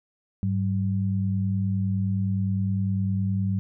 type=tone pair together; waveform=sine; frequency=101.07 / 190.8 Hz; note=G#2 / G3; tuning=-47 / -47 cents; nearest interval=major seventh; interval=1100 cents; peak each=-24 / -26 dBFS; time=0.43-3.59 s; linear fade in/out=0 ms; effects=none